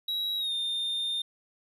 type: tone with pitch glide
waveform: triangle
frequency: 3867 to 3629 Hz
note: B7 to A#7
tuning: -37 to -47 cents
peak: -27 dBFS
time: 0.08-1.22 s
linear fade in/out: 5 ms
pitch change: -110 cents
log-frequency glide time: 0.37-0.53 s
effects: none